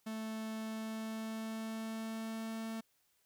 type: tone with pitch glide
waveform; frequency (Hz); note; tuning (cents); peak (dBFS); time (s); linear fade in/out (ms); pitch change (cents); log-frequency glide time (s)
45% pulse; 220 to 223.7; A3 to A3; 0 to +29; -39; 0.06-2.81; 10; +29; 0.55-2.69
effects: white hiss -75 dBFS RMS until 3.25 s